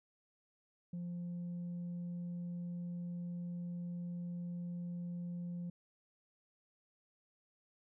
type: tone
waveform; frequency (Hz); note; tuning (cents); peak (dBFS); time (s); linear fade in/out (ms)
sine; 174.61; F3; 0; -37; 0.93-5.7; 5
effects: tanh soft clip ceiling -38 dBFS